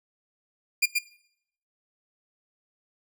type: tone with echo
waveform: sawtooth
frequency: 2408 Hz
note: D7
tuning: 43 cents sharp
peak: -15 dBFS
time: 0.82-0.86 s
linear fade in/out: 10 ms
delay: 130 ms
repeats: 1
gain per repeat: -3 dB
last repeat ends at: 0.99 s
effects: noise-tail reverb RT60 0.7 s tail -20 dB re dry